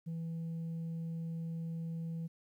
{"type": "tone", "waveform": "sine", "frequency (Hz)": 164.81, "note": "E3", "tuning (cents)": 0, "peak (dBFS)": -34, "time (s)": [0.06, 2.28], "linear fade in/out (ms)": 20, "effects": ["tanh soft clip ceiling -36 dBFS", "12-bit"]}